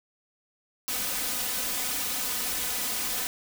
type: noise with comb filter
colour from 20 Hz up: white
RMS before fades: -30 dBFS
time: 0.88-3.27 s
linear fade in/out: 0 ms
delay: 4 ms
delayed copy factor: +1
effects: none